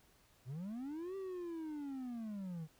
triangle linear two-way sweep, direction up then down, 114.6 to 392 to 152.3 Hz, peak -39 dBFS, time 0.45-2.68 s, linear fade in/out 50 ms, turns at 1.16 s, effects pink hiss -69 dBFS RMS until 2.79 s

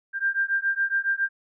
sine beating tone pair, 1586 / 1593.2 Hz, G6 / G6, +20 / +28 cents, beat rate 7.2 Hz, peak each -25 dBFS, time 0.13-1.29 s, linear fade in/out 50 ms, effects none

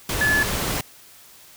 sine tone in noise, 1720 Hz, A6, 40 cents flat, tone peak -17 dBFS, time 0.21-0.43 s, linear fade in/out 2 ms, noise pink, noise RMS -25 dBFS, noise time 0.09-0.81 s, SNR +5 dB, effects white hiss -48 dBFS RMS until 1.56 s

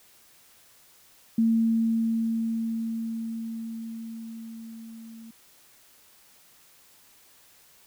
sine tone with level ramp, 226.5 Hz, A#3, 50 cents flat, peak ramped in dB -18 to -42 dBFS, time 1.38-5.31 s, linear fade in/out 5 ms, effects white hiss -57 dBFS RMS until 7.86 s

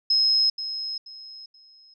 sine tone with echo, 5140 Hz, E8, 45 cents flat, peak -17 dBFS, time 0.1-0.5 s, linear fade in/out 5 ms, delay 480 ms, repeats 3, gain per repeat -11 dB, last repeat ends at 1.94 s, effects none

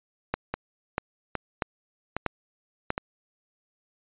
two click trains, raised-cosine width 0.5 ms, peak -10 / -13 dBFS, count 5 / 4, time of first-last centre 0.34-2.904 / 0.54-2.979 s, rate 1.56 / 1.23 Hz, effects resampled to 8000 Hz

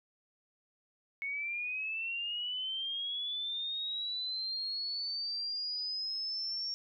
sine linear sweep, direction up, 2200 to 5520 Hz, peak -34 dBFS, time 1.22-6.74 s, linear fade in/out 0 ms, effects none

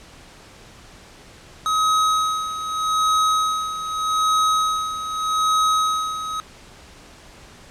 square tone with tremolo, 1270 Hz, D#6, 35 cents sharp, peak -16 dBFS, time 1.66-6.4 s, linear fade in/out 0 ms, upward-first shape sine, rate 0.82 Hz, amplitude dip 70%, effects pink hiss -45 dBFS RMS until 7.7 s + low-pass 8000 Hz 12 dB/octave

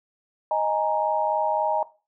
sine chord, D# suspended fourth, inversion none, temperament just, 622.3 / 829.7 / 933.4 Hz, D#5 / G#5 / A#5, 0 / -2 / +2 cents, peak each -25 dBFS, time 0.51-1.83 s, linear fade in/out 2 ms, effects noise-tail reverb RT60 0.3 s tail -17 dB re dry

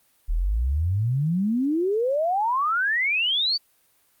sine exponential sweep, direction up, 36.82 to 4669 Hz, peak -20 dBFS, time 0.28-3.58 s, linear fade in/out 20 ms, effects white hiss -63 dBFS RMS until 4.2 s + Opus 32 kbps

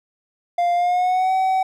triangle tone with pitch glide, 698.5 to 757.3 Hz, F5 to F#5, 0 to +40 cents, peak -14 dBFS, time 0.58-1.63 s, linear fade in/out 5 ms, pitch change +140 cents, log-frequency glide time 0.74-1.33 s, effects none

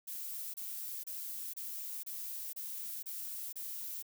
violet noise bursts, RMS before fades -42 dBFS, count 8, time 0.07-4.026 s, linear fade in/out 10 ms, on 470 ms, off 28 ms, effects none

